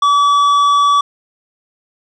sine tone with tanh clipping, 1146 Hz, D6, 43 cents flat, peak -10 dBFS, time 0.02-1.01 s, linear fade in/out 5 ms, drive 9 dB, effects none

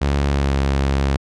sawtooth tone with pitch glide, 70.5 to 68.57 Hz, C#2 to C#2, +30 to -18 cents, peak -12 dBFS, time 0.01-1.17 s, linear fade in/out 10 ms, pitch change -48 cents, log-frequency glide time 0.28-0.56 s, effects low-pass 6000 Hz 12 dB/octave

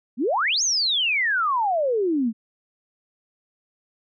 sine exponential two-way sweep, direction up then down, 211.5 to 6645 to 211.5 Hz, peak -19 dBFS, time 0.17-2.33 s, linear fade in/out 50 ms, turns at 0.63 s, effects none

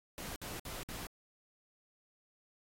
pink noise bursts, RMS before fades -44 dBFS, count 4, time 0.18-1.068 s, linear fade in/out 0 ms, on 180 ms, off 56 ms, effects AAC 48 kbps

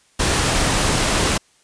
pink noise, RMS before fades -18 dBFS, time 0.19-1.38 s, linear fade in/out 10 ms, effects white hiss -57 dBFS RMS until 1.63 s + resampled to 22050 Hz

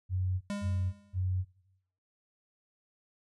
sine tone bursts, 92.5 Hz, F#2, in tune, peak -28 dBFS, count 3, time 0.09-1.45 s, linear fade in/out 50 ms, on 320 ms, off 200 ms
square tone with exponential decay, 202.9 Hz, G#3, 40 cents flat, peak -32 dBFS, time 0.5-1.24 s, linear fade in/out 0 ms, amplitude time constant 160 ms
effects noise-tail reverb RT60 0.8 s tail -19 dB re dry + resampled to 24000 Hz

